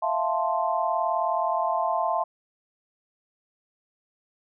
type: chord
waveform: sine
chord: F major seventh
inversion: third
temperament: equal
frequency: 659.3 / 698.5 / 880 / 1046.5 Hz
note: E5 / F5 / A5 / C6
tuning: 0 / 0 / 0 / 0 cents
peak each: -28 dBFS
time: 0.02-2.24 s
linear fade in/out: 10 ms
effects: none